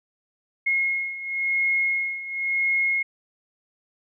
sine beating tone pair, 2158 / 2158.95 Hz, C#7 / C#7, -47 / -46 cents, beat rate 0.95 Hz, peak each -27 / -23 dBFS, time 0.66-3.03 s, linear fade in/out 10 ms, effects none

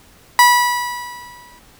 30% pulse tone with exponential decay, 976 Hz, B5, 21 cents flat, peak -3 dBFS, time 0.39-1.59 s, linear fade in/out 1 ms, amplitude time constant 260 ms, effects pink hiss -48 dBFS RMS until 1.79 s

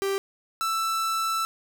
45% pulse tone pair in turn, 392 / 1325.4 Hz, G4 / E6, 0 / +9 cents, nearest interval octave + major sixth, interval 2109 cents, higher second, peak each -24 dBFS, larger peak neither, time 0.02-0.18 / 0.61-1.45 s, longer second, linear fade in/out 0 ms, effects none

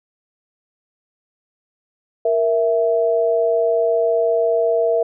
sine tone pair together, 467.3 / 659.3 Hz, A#4 / E5, +4 / 0 cents, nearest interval tritone, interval 596 cents, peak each -17 dBFS, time 2.25-5.03 s, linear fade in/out 5 ms, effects none

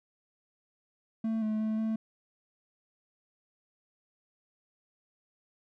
triangle tone with pitch steps, 223 / 216 / 218 / 221 Hz, A3 / A3 / A3 / A3, +23 / -32 / -16 / +8 cents, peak -26 dBFS, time 1.24-1.96 s, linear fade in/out 5 ms, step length 180 ms, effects none

